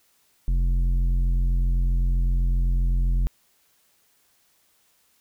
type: tone with tanh clipping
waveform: sine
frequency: 43.89 Hz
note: F1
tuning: 9 cents sharp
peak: -20 dBFS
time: 0.48-3.27 s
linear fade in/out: 0 ms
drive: 9 dB
effects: white hiss -64 dBFS RMS until 5.2 s